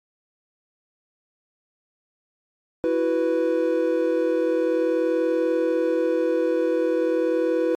triangle chord, E suspended second, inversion none, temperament equal, 329.6 / 370 / 493.9 Hz, E4 / F#4 / B4, 0 / 0 / 0 cents, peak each -22 / -25 / -20 dBFS, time 2.84-7.75 s, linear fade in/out 0 ms, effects AAC 48 kbps

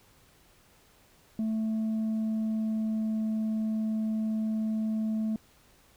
sine tone with pitch glide, 220 to 218.6 Hz, A3 to A3, 0 to -11 cents, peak -24 dBFS, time 1.39-5.36 s, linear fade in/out 2 ms, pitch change -11 cents, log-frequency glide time 1.92-3.26 s, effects tanh soft clip ceiling -26 dBFS + pink hiss -61 dBFS RMS until 5.96 s

